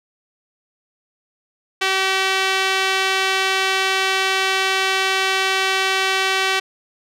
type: tone with band-pass filter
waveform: sawtooth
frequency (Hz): 382.5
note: G4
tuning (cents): -42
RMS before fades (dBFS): -19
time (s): 1.81-6.6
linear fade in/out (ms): 10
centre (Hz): 2700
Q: 0.99
effects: none